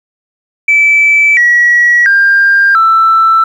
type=tone with pitch steps; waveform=sine; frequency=2313 / 1922.7 / 1598.2 / 1328.5 Hz; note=D7 / B6 / G6 / E6; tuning=-27 / -47 / +33 / +13 cents; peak=-3 dBFS; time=0.68-3.44 s; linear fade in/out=5 ms; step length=690 ms; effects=tanh soft clip ceiling 0 dBFS + 7-bit